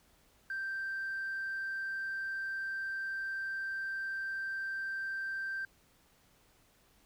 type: tone with tanh clipping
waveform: triangle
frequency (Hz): 1568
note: G6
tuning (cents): 0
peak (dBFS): -35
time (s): 0.5-5.65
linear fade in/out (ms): 2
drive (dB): 5
effects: pink hiss -67 dBFS RMS until 7.05 s